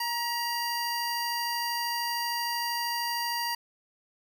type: tone cluster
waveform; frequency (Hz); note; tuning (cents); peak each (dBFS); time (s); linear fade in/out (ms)
square; 942 / 1913 / 4657; A#5 / A#6 / D8; +18 / +44 / -15; -32 / -36 / -34; 0-3.55; 5
effects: none